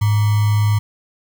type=tone with sample-and-hold; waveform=sine; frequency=105.1 Hz; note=G#2; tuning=21 cents sharp; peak=-12 dBFS; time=0.01-0.79 s; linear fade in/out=10 ms; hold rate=1050 Hz; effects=none